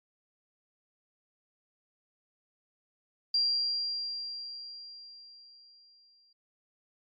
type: tone with exponential decay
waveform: sine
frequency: 4757 Hz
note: D8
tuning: 21 cents sharp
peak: -23 dBFS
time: 3.34-6.33 s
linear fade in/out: 5 ms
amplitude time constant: 650 ms
effects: MP3 64 kbps